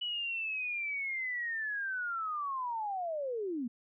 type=linear sweep; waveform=sine; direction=down; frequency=2960 to 223.5 Hz; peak=-33 dBFS; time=0.01-3.68 s; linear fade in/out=10 ms; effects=none